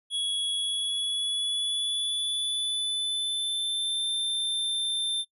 square tone with pitch glide, 3351 to 3571 Hz, G#7 to A7, +15 to +25 cents, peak -27 dBFS, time 0.1-5.25 s, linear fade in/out 50 ms, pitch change +110 cents, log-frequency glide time 0.54-4.09 s, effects noise-tail reverb RT60 0.1 s tail -22 dB re dry + resampled to 32000 Hz

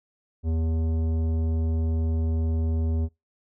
sine tone with tanh clipping, 80.8 Hz, E2, 34 cents flat, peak -24 dBFS, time 0.43-3.09 s, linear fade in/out 50 ms, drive 13 dB, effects noise-tail reverb RT60 0.2 s tail -23 dB re dry

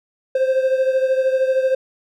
triangle beating tone pair, 522 / 535 Hz, C5 / C5, -4 / +38 cents, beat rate 13 Hz, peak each -14 / -20 dBFS, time 0.35-1.75 s, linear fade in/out 5 ms, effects none

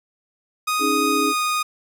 sawtooth tone with pitch glide, 1244.5 to 1235.9 Hz, D#6 to D#6, 0 to -12 cents, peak -16 dBFS, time 0.67-1.63 s, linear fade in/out 10 ms, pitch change -12 cents, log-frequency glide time 1.11-1.39 s
sine chord, C# suspended second, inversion none, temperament just, 277.2 / 311.8 / 415.8 Hz, C#4 / D#4 / G#4, 0 / +4 / +2 cents, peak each -24 dBFS, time 0.79-1.34 s, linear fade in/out 50 ms
effects none

